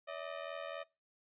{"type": "ring-modulated tone", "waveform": "sawtooth", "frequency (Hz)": 610, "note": "D#5", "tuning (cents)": -34, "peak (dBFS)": -34, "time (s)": [0.07, 0.84], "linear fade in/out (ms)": 20, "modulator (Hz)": 41.9, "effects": ["noise-tail reverb RT60 0.3 s tail -25 dB re dry", "resampled to 8000 Hz"]}